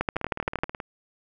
two click trains, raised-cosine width 0.5 ms, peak -18 / -9 dBFS, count 13 / 9, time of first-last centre 0.16-0.802 / 0.01-0.635 s, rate 18.7 / 12.8 Hz, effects none

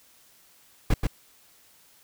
brown noise with echo, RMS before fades -19 dBFS, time 0.9-0.94 s, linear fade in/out 5 ms, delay 130 ms, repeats 1, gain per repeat -4 dB, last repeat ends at 1.07 s, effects white hiss -58 dBFS RMS until 2.03 s

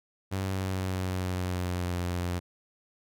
sawtooth tone with pitch glide, 95.9 to 88.45 Hz, G2 to F2, -37 to +23 cents, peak -25 dBFS, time 0.31-2.4 s, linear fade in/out 20 ms, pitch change -140 cents, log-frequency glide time 0.42-1.97 s, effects none

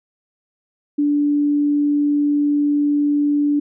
sine tone, 291.3 Hz, D4, 14 cents flat, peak -14 dBFS, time 0.98-3.6 s, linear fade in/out 10 ms, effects none

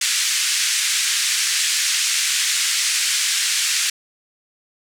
white band-pass noise, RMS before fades -20 dBFS, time 0.01-3.9 s, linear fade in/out 5 ms, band 1700 to 8400 Hz, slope 24 dB/octave, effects none

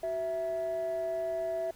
sine tone pair together, 374.3 / 659 Hz, F#4 / E5, +20 / -1 cents, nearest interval minor seventh, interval 979 cents, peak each -37 / -29 dBFS, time 0.03-1.71 s, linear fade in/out 5 ms, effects tanh soft clip ceiling -27 dBFS + pink hiss -57 dBFS RMS until 1.75 s

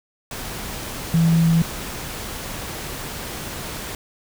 sine tone in noise, 165.3 Hz, E3, 5 cents sharp, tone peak -13 dBFS, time 1.14-1.62 s, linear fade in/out 2 ms, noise pink, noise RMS -31 dBFS, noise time 0.31-3.95 s, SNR +15 dB, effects none

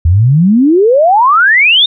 sine exponential sweep, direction up, 78.3 to 3729 Hz, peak -4 dBFS, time 0.05-1.86 s, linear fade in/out 5 ms, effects none

